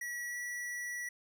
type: tone with pitch glide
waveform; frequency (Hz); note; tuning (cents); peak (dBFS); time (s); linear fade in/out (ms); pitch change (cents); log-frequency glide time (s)
square; 1932 to 1944.3; B6 to B6; -39 to -28; -38; 0.01-1.09; 5; +11; 0.28-0.35
effects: none